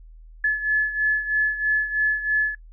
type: beating tone pair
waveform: sine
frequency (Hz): 1717 / 1720.1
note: A6 / A6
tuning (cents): -43 / -40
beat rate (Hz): 3.1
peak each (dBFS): -20 / -25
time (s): 0.44-2.55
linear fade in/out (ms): 5
effects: noise-tail reverb RT60 0.1 s tail -25 dB re dry + added 40 Hz sine -42 dBFS peak until 2.72 s